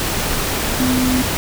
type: tone in noise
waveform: sine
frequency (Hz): 254.3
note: C4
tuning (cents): -49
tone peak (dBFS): -15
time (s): 0.8-1.22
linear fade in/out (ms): 0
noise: pink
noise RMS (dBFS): -20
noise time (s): 0-1.37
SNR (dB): +2
effects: none